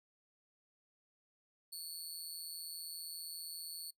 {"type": "tone with amplitude modulation", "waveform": "20% pulse", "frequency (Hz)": 4435, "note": "C#8", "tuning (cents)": 0, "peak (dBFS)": -34, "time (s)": [1.72, 3.91], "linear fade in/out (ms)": 10, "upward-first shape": "sine", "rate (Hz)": 165, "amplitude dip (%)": 85, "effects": ["noise-tail reverb RT60 0.1 s tail -22 dB re dry"]}